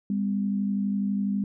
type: tone pair together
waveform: sine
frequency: 200.6 / 252.7 Hz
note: G3 / B3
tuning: +40 / +40 cents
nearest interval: major third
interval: 400 cents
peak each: -24 / -32 dBFS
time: 0.1-1.44 s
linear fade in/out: 2 ms
effects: none